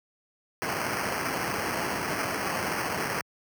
white noise with sample-and-hold, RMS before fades -30 dBFS, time 0.62-3.21 s, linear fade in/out 0 ms, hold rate 3675 Hz, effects high-pass 100 Hz 12 dB/octave

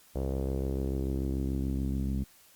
sawtooth tone with low-pass filter sweep, 66.9 Hz, C2, 39 cents sharp, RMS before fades -31 dBFS, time 0.15-2.24 s, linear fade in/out 10 ms, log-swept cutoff 540 to 220 Hz, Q 2.5, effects white hiss -59 dBFS RMS until 2.55 s + Opus 48 kbps

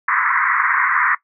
pink band-pass noise, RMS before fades -17 dBFS, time 0.08-1.15 s, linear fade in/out 5 ms, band 1000 to 2100 Hz, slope 96 dB/octave, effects noise-tail reverb RT60 0.1 s tail -17 dB re dry

